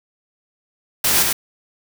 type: noise with echo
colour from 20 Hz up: white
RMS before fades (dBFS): -17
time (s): 1.04-1.23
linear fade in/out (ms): 5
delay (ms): 100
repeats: 1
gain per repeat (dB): -2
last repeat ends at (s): 1.33
effects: none